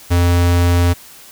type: tone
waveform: square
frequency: 87.31 Hz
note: F2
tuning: in tune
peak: -11 dBFS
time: 0.1-0.94 s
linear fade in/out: 20 ms
effects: white hiss -40 dBFS RMS until 1.31 s

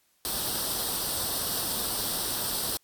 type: noise with comb filter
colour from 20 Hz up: white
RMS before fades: -30 dBFS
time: 0.25-2.77 s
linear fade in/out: 0 ms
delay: 0.22 ms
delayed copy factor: +0.7
effects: white hiss -68 dBFS RMS until 2.83 s + AAC 64 kbps

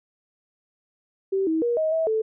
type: tone with pitch steps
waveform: sine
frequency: 386.8 / 320.6 / 475.8 / 630 / 647 / 439.2 Hz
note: G4 / E4 / A#4 / D#5 / E5 / A4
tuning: -23 / -48 / +35 / +21 / -32 / -3 cents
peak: -20 dBFS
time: 1.32-2.22 s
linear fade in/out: 10 ms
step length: 150 ms
effects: none

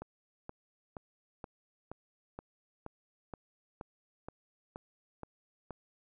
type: click train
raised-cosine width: 1 ms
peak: -28 dBFS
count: 13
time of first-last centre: 0.02-5.707 s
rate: 2.11 Hz
effects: none

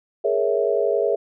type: chord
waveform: sine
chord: A# half-diminished seventh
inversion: third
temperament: equal with one note detuned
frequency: 415.3 / 466.2 / 554.4 / 657 Hz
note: G#4 / A#4 / C#5 / E5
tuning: 0 / 0 / 0 / -6 cents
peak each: -22 / -23 / -24 / -24 dBFS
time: 0.24-1.16 s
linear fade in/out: 10 ms
effects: none

